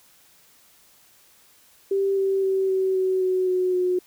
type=tone with pitch steps; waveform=sine; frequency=392 / 387.7 / 383.5 / 379.3 / 375.2 / 371.1 / 367 / 363 Hz; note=G4 / G4 / G4 / F#4 / F#4 / F#4 / F#4 / F#4; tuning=0 / -19 / -38 / +43 / +24 / +5 / -14 / -33 cents; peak=-19 dBFS; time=1.91-3.99 s; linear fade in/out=5 ms; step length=260 ms; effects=white hiss -56 dBFS RMS until 4.06 s